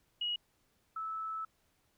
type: tone pair in turn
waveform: sine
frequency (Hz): 2900 / 1308.3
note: F#7 / E6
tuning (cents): -35 / -13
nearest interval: octave + major second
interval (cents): 1378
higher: first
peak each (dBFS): -32 / -36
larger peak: first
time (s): 0.21-0.36 / 0.96-1.45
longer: second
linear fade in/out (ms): 5
effects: pink hiss -74 dBFS RMS until 1.97 s